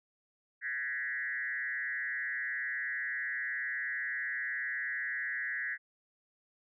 sine tone with frequency modulation, 1796 Hz, A6, 35 cents sharp, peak -33 dBFS, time 0.61-5.78 s, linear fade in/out 50 ms, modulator 131 Hz, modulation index 1.6, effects none

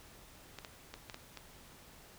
clicks, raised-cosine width 0.2 ms, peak -27 dBFS, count 6, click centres 0.587 / 0.648 / 0.94 / 1.098 / 1.144 / 1.373 s, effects pink hiss -57 dBFS RMS until 2.18 s

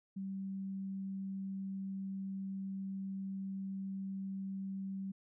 sine tone, 193.4 Hz, G3, 23 cents flat, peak -38 dBFS, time 0.16-5.12 s, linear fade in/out 10 ms, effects none

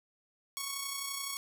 5% pulse tone with amplitude modulation, 1108.7 Hz, C#6, in tune, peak -22 dBFS, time 0.57-1.37 s, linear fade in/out 0 ms, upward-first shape sine, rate 31.7 Hz, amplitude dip 40%, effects none

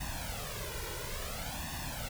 pink noise with flanger, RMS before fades -39 dBFS, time 0-2.09 s, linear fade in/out 10 ms, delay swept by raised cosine 1.1 to 2.1 ms, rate 0.58 Hz, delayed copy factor +0.85, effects none

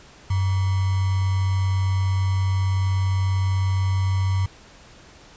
sine tone with sample-and-hold, 95.3 Hz, G2, 48 cents flat, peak -18 dBFS, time 0.3-4.46 s, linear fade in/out 5 ms, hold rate 1050 Hz, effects pink hiss -48 dBFS RMS until 5.36 s + resampled to 16000 Hz

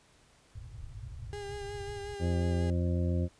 white low-pass noise, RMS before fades -44 dBFS, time 0.55-2.15 s, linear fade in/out 10 ms, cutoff 130 Hz, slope 96 dB/octave
35% pulse tone with vibrato, 406 Hz, G#4, 39 cents flat, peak -37 dBFS, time 1.33-2.7 s, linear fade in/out 0 ms, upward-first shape sine, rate 5.5 Hz, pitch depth 26 cents each way
harmonic tone, 87.31 Hz, F2, in tune, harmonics 1 / 2 / 3 / 4 / 6 / 7, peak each -28 / -34 / -38 / -39 / -41 / -45 dBFS, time 2.19-3.29 s, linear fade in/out 50 ms
effects pink hiss -63 dBFS RMS until 3.39 s + resampled to 22050 Hz

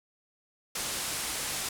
white low-pass noise, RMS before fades -34 dBFS, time 0.75-1.69 s, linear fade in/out 5 ms, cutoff 11000 Hz, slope 24 dB/octave, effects none

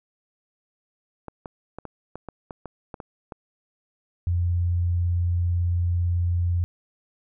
clicks, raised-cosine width 1 ms, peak -21 dBFS, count 11, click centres 1.283 / 1.458 / 1.786 / 1.853 / 2.156 / 2.287 / 2.508 / 2.657 / 2.942 / 3.002 / 3.322 s
sine tone with vibrato, 87.3 Hz, F2, in tune, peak -20 dBFS, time 4.27-6.64 s, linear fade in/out 0 ms, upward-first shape triangle, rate 18 Hz, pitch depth 11 cents each way
effects none

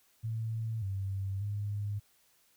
sine tone with pitch steps, 112.1 / 97.2 / 102.7 Hz, A2 / G2 / G#2, +33 / -14 / -19 cents, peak -32 dBFS, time 0.23-2 s, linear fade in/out 20 ms, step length 590 ms, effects white hiss -68 dBFS RMS until 2.56 s

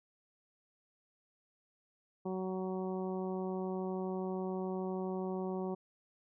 harmonic tone, 187 Hz, F#3, 19 cents sharp, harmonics 1 / 2 / 3 / 4 / 5 / 6, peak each -38 / -38 / -46 / -46 / -49 / -53 dBFS, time 2.25-5.75 s, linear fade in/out 10 ms, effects none

